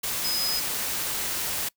sine tone in noise, 5040 Hz, D#8, 21 cents sharp, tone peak -26 dBFS, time 0.24-0.6 s, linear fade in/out 10 ms, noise white, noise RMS -29 dBFS, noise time 0.03-1.69 s, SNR 0 dB, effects noise-tail reverb RT60 0.1 s tail -23 dB re dry

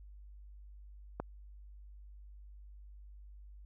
click, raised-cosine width 1 ms, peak -22 dBFS, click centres 1.2 s, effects added 50 Hz sine -50 dBFS peak until 3.65 s

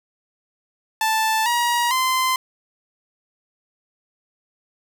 sawtooth tone with pitch steps, 880 / 954.1 / 1034.5 Hz, A5 / A#5 / C6, 0 / +40 / -20 cents, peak -14 dBFS, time 1.01-2.36 s, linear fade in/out 2 ms, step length 450 ms, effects none

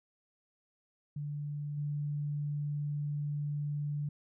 sine tone with level steps, 146.5 Hz, D3, 4 cents flat, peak -35 / -32 dBFS, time 1.16-4.09 s, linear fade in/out 5 ms, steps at 1.77 s, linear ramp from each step 10 ms, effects none

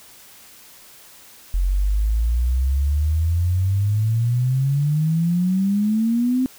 sine exponential sweep, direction up, 44 to 261.6 Hz, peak -16 dBFS, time 1.54-6.46 s, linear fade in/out 0 ms, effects white hiss -46 dBFS RMS until 6.58 s

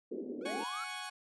white band-pass noise, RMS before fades -41 dBFS, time 0.11-0.64 s, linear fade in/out 10 ms, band 220 to 470 Hz, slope 48 dB/octave
triangle linear sweep, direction up, 440 to 1393 Hz, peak -37 dBFS, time 0.41-0.84 s, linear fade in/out 2 ms
15% pulse chord, F# suspended second, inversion none, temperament equal, 740 / 830.6 / 1108.7 Hz, F#5 / G#5 / C#6, 0 / 0 / 0 cents, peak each -39 / -38 / -37 dBFS, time 0.45-1.1 s, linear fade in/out 10 ms
effects resampled to 24000 Hz

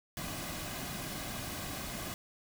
pink noise with comb filter, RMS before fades -40 dBFS, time 0.17-2.14 s, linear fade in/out 0 ms, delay 2.2 ms, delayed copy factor -0.55, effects none

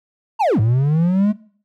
triangle linear two-way sweep, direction down then up, 950 to 104 to 215.4 Hz, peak -11 dBFS, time 0.39-1.33 s, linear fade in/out 20 ms, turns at 0.6 s, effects noise-tail reverb RT60 0.5 s tail -20 dB re dry

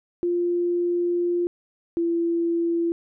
sine tone pair in turn, 349.2 / 337.9 Hz, F4 / E4, 0 / +43 cents, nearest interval minor second, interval 57 cents, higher first, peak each -20 dBFS, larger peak neither, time 0.23-1.47 / 1.97-2.92 s, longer first, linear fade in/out 0 ms, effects none

